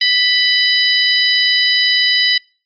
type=harmonic tone with a mistuned harmonic; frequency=987.8 Hz; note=B5; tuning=in tune; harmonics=2 / 3 / 4 / 5; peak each=-16 / -16 / -16 / -16 dBFS; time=0.01-2.38 s; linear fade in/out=5 ms; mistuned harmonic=3; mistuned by=+27 cents; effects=noise-tail reverb RT60 0.4 s tail -26 dB re dry + MP3 32 kbps